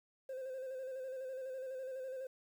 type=tone with vibrato; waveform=sine; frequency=522 Hz; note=C5; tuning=4 cents flat; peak=-38 dBFS; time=0.29-2.27 s; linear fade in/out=5 ms; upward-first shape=square; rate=12 Hz; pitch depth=34 cents each way; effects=tanh soft clip ceiling -40 dBFS + 11-bit